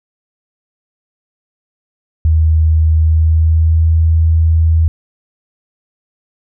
sine tone with pitch glide, 79.3 to 80.97 Hz, D#2 to E2, +33 to -30 cents, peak -7 dBFS, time 2.25-4.88 s, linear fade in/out 0 ms, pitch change +37 cents, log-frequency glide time 2.97-3.87 s, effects none

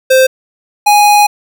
square tone pair in turn, 522 / 828.6 Hz, C5 / G#5, -4 / -4 cents, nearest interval minor sixth, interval 800 cents, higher second, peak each -5 dBFS, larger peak neither, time 0.1-0.27 / 0.86-1.27 s, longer second, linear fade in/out 10 ms, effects none

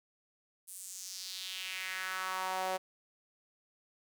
sawtooth tone with high-pass filter sweep, 187.1 Hz, F#3, 20 cents sharp, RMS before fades -39 dBFS, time 0.67-2.78 s, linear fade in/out 20 ms, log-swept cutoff 10000 to 600 Hz, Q 2.6, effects none

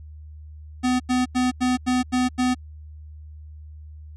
square tone bursts, 251.7 Hz, B3, 33 cents sharp, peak -19 dBFS, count 7, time 0.83-2.548 s, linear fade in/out 20 ms, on 170 ms, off 88 ms, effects added 76 Hz sine -38 dBFS peak until 4.16 s + resampled to 22050 Hz

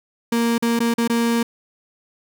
35% pulse tone with dropouts, 233.1 Hz, A#3, in tune, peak -15 dBFS, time 0.32-1.43 s, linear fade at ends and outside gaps 5 ms, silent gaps 0.581-0.624 / 0.792-0.802 / 0.94-0.981 / 1.077-1.097 s, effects none

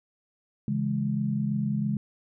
sine chord, C# minor, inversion none, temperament equal, 138.59 / 164.81 / 207.7 Hz, C#3 / E3 / G#3, 0 / 0 / 0 cents, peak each -29 / -33 / -27 dBFS, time 0.68-1.97 s, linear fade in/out 2 ms, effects none

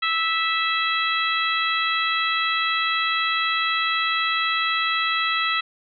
harmonic tone, 656 Hz, E5, 9 cents flat, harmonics 2 / 3 / 4 / 5 / 6, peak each -24 / -26 / -27 / -28 / -29 dBFS, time 0.02-5.61 s, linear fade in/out 10 ms, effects none

